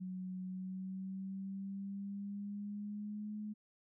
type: tone with pitch glide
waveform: sine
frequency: 185 to 211.3 Hz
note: F#3 to G#3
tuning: 0 to +30 cents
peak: -40 dBFS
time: 0-3.54 s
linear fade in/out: 20 ms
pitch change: +230 cents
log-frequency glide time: 0.44-3.35 s
effects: none